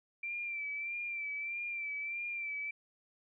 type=tone with vibrato; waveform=sine; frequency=2349 Hz; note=D7; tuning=in tune; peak=-36 dBFS; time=0.23-2.71 s; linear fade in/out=5 ms; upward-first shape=sine; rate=1.6 Hz; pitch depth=44 cents each way; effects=none